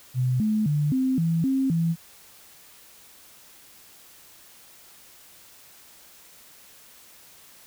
sine tone with pitch steps, 126.8 / 215.1 / 147.8 / 260.8 / 165.1 / 266.9 / 166 Hz, B2 / A3 / D3 / C4 / E3 / C4 / E3, +46 / -39 / +11 / -5 / +3 / +35 / +12 cents, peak -20 dBFS, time 0.14-1.96 s, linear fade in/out 50 ms, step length 260 ms, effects white hiss -51 dBFS RMS until 7.66 s

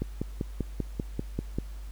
click train, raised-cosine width 3 ms, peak -16 dBFS, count 9, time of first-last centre 0.02-1.586 s, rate 5.11 Hz, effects added 50 Hz sine -37 dBFS peak until 1.91 s + pink hiss -56 dBFS RMS until 1.91 s

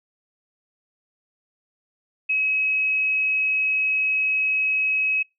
sine tone, 2556 Hz, D#7, 46 cents sharp, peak -19 dBFS, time 2.29-5.23 s, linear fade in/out 10 ms, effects noise-tail reverb RT60 0.2 s tail -26 dB re dry

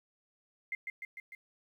sine tone with echo, 2093 Hz, C7, in tune, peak -33 dBFS, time 0.72-0.75 s, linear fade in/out 2 ms, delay 150 ms, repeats 4, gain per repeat -3 dB, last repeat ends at 1.35 s, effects 11-bit

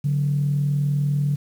sine tone pair together, 143.5 / 183.56 Hz, D3 / F#3, -40 / -14 cents, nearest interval major third, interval 426 cents, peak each -18 / -29 dBFS, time 0.04-1.36 s, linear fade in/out 10 ms, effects tanh soft clip ceiling -12 dBFS + 8-bit

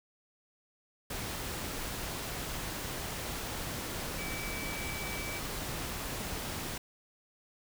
sine tone in noise, 2303 Hz, D7, 34 cents flat, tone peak -41 dBFS, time 4.18-5.39 s, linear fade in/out 5 ms, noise pink, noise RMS -38 dBFS, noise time 1.1-6.78 s, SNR -6 dB, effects none

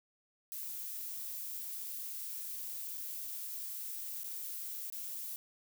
violet noise with dropouts, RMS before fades -42 dBFS, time 0.52-5.36 s, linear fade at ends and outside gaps 0 ms, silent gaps 2.974-2.978 / 4.234-4.243 / 4.9-4.924 s, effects none

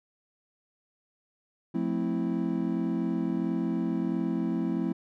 triangle chord, F major seventh, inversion none, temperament equal with one note detuned, 177.15 / 220 / 261.6 / 329.6 Hz, F3 / A3 / C4 / E4, +25 / 0 / 0 / 0 cents, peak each -30 dBFS, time 1.74-4.93 s, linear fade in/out 10 ms, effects none

